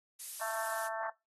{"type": "noise", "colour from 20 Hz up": "violet", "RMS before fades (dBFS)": -39, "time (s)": [0.19, 0.88], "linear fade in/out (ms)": 10}
{"type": "harmonic tone", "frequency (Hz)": 222.3, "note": "A3", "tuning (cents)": 18, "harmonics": [3, 4, 5, 6, 7, 8], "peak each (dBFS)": [-39, -41, -43, -45, -46, -47], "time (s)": [0.41, 1.1], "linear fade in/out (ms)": 5}
{"effects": ["noise-tail reverb RT60 0.2 s tail -17 dB re dry", "AAC 32 kbps"]}